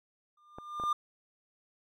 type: tone with exponential growth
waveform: triangle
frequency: 1200 Hz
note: D6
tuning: 37 cents sharp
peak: -23 dBFS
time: 0.37-0.93 s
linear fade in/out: 5 ms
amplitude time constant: 120 ms
type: clicks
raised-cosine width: 1 ms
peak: -28 dBFS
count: 3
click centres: 0.585 / 0.799 / 0.837 s
effects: none